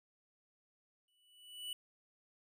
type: tone with exponential growth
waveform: square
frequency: 2960 Hz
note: F#7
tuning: in tune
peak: -39 dBFS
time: 1.08-1.73 s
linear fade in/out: 2 ms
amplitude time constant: 140 ms
effects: none